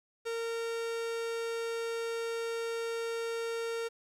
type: tone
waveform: 45% pulse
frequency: 460 Hz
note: A#4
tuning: 23 cents flat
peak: -33 dBFS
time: 0.25-3.89 s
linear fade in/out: 20 ms
effects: low-pass 9000 Hz 12 dB/octave + 10-bit